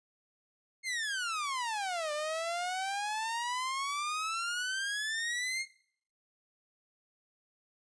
sawtooth exponential two-way sweep, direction down then up, 2161 to 591 to 2161 Hz, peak -29 dBFS, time 0.83-5.66 s, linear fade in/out 50 ms, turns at 2.12 s, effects noise-tail reverb RT60 0.6 s tail -20 dB re dry + resampled to 22050 Hz

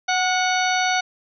harmonic tone with a mistuned harmonic, 740 Hz, F#5, in tune, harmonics 1 / 2 / 3 / 4 / 5 / 6 / 8, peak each -21 / -24 / -26 / -32 / -30 / -31 / -30 dBFS, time 0.08-1.01 s, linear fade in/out 10 ms, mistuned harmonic 2, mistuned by -31 cents, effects none

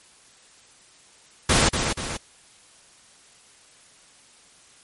pink noise with echo, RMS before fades -18 dBFS, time 1.49-1.69 s, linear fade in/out 5 ms, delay 240 ms, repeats 2, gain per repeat -6 dB, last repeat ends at 2.17 s, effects white hiss -53 dBFS RMS until 4.83 s + MP3 48 kbps

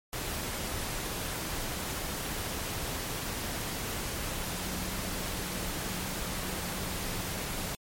sine tone in noise, 182.8 Hz, F#3, 21 cents flat, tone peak -42 dBFS, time 4.38-7.74 s, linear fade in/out 0 ms, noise pink, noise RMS -35 dBFS, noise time 0.13-7.75 s, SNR -10 dB, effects MP3 64 kbps

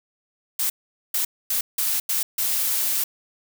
blue noise bursts at uneven times, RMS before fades -23 dBFS, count 6, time 0.59-0.7 / 1.14-1.25 / 1.5-1.61 / 1.78-2 / 2.09-2.23 / 2.38-3.04 s, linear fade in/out 5 ms, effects none

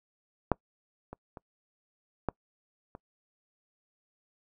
clicks, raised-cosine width 1 ms, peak -9 / -27 / -29 / -14 / -29 dBFS, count 5, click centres 0.517 / 1.13 / 1.372 / 2.287 / 2.951 s, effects noise-tail reverb RT60 0.1 s tail -26 dB re dry

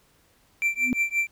triangle tone with tremolo, 2349 Hz, D7, in tune, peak -17 dBFS, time 0.62-1.27 s, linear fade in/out 0 ms, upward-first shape triangle, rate 5.7 Hz, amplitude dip 100%
sine tone with exponential growth, 250.4 Hz, B3, 24 cents sharp, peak -17 dBFS, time 0.77-0.93 s, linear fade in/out 0 ms, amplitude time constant 33 ms
effects pink hiss -62 dBFS RMS until 1.31 s

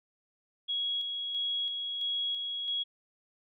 sine tone with tremolo, 3322 Hz, G#7, in tune, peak -29 dBFS, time 0.68-2.84 s, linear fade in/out 20 ms, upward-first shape square, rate 1.5 Hz, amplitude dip 35%, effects none

